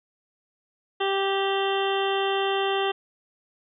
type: harmonic tone with a mistuned harmonic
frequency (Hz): 391.7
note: G4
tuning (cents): -1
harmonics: 1 / 2 / 3 / 4 / 5 / 7 / 8 / 9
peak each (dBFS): -25 / -28 / -32 / -36 / -36 / -34 / -33 / -37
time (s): 1-2.92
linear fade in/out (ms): 10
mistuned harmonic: 5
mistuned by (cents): -18
effects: none